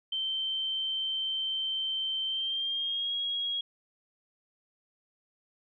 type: tone with pitch glide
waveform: sine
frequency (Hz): 3112 to 3297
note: G7 to G#7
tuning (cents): -13 to -13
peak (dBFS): -29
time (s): 0.12-3.61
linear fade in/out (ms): 5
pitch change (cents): +100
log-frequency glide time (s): 2.27-3.15
effects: none